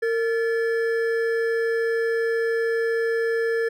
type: tone pair together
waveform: triangle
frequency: 458.2 / 1731.9 Hz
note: A#4 / A6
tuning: -30 / -28 cents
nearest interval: octave + major seventh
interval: 2302 cents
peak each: -19 / -27 dBFS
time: 0.02-3.69 s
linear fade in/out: 10 ms
effects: none